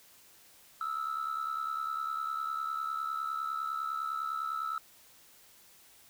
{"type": "tone with amplitude modulation", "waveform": "sine", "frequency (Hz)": 1310, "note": "E6", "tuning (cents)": -11, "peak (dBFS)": -27, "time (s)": [0.81, 4.78], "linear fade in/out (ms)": 2, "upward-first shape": "sine", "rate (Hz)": 69.9, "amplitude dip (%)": 80, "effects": ["tanh soft clip ceiling -28 dBFS", "white hiss -59 dBFS RMS until 6.09 s"]}